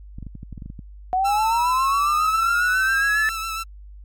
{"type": "clicks", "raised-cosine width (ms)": 5, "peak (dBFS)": -23, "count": 11, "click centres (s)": [0.185, 0.227, 0.267, 0.353, 0.431, 0.527, 0.578, 0.622, 0.66, 0.701, 0.792]}
{"type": "linear sweep", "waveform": "sine", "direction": "up", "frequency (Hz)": [729, 1760], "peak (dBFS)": -17, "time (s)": [1.13, 3.29], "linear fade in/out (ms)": 0}
{"type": "tone with vibrato", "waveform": "sawtooth", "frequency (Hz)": 1322, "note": "E6", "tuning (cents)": 5, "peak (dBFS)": -22, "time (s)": [1.24, 3.64], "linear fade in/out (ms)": 20, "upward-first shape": "sine", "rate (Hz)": 7.3, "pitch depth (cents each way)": 28}
{"effects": ["added 50 Hz sine -38 dBFS peak until 4.04 s", "MP3 96 kbps"]}